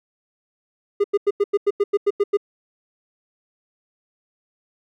triangle tone bursts, 406.3 Hz, G#4, 38 cents flat, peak -12 dBFS, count 11, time 1-2.372 s, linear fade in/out 10 ms, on 42 ms, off 91 ms, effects none

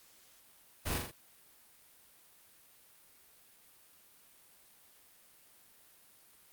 pink noise with echo, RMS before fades -35 dBFS, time 0.85-0.99 s, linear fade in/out 20 ms, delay 42 ms, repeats 3, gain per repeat -4 dB, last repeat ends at 1.116 s, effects white hiss -62 dBFS RMS until 6.52 s + Opus 48 kbps

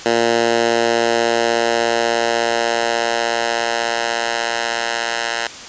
10% pulse tone with high-pass filter sweep, 116.54 Hz, A#2, in tune, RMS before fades -18 dBFS, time 0.06-5.47 s, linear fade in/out 0 ms, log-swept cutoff 350 to 1100 Hz, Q 0.94, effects white hiss -33 dBFS RMS until 5.68 s + resampled to 16000 Hz

